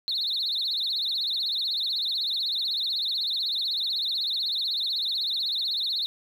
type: tone with vibrato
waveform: sine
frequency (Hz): 3951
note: B7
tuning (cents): 0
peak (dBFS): -24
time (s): 0.08-6.06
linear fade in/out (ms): 0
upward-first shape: triangle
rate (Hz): 16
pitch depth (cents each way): 220
effects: tanh soft clip ceiling -20 dBFS + 9-bit